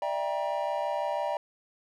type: chord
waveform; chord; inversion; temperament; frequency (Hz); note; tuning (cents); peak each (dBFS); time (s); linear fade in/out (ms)
triangle; E half-diminished seventh; third; just; 593.3 / 659.3 / 791.1 / 949.3; D5 / E5 / G5 / Bb5; +18 / 0 / +16 / +31; -30 / -33 / -32 / -32; 0.02-1.37; 2
effects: none